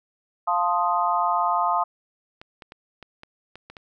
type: chord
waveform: sine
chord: F dominant seventh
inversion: none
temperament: equal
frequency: 698.5 / 880 / 1046.5 / 1244.5 Hz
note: F5 / A5 / C6 / Eb6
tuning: 0 / 0 / 0 / 0 cents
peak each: -25 dBFS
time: 0.47-1.84 s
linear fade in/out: 10 ms
type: clicks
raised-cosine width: 0.3 ms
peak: -25 dBFS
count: 8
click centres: 2.415 / 2.622 / 2.721 / 3.027 / 3.234 / 3.556 / 3.7 / 3.768 s
effects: none